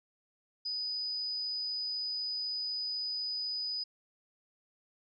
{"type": "tone", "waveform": "sine", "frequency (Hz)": 4978, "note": "D#8", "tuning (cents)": 0, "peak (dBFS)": -33, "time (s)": [0.65, 3.84], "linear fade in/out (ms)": 10, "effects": []}